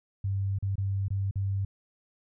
sine tone with dropouts, 98 Hz, G2, in tune, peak -26 dBFS, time 0.24-1.65 s, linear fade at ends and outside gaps 5 ms, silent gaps 0.587-0.625 / 0.756-0.78 / 1.083-1.104 / 1.311-1.356 s, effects none

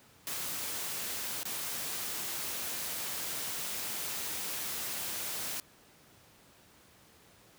white noise with dropouts, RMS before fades -37 dBFS, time 0.27-5.6 s, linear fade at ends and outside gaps 0 ms, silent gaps 1.431-1.454 s, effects pink hiss -60 dBFS RMS until 7.58 s + high-pass 80 Hz 12 dB/octave

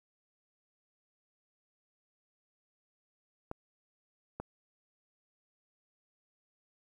clicks, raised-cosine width 1 ms, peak -24 dBFS, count 2, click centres 3.514 / 4.4 s, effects 10-bit

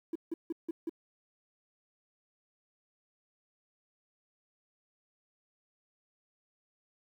triangle tone bursts, 329.8 Hz, E4, 1 cent sharp, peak -28 dBFS, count 5, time 0.13-0.895 s, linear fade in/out 5 ms, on 25 ms, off 160 ms, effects tanh soft clip ceiling -29 dBFS + 11-bit

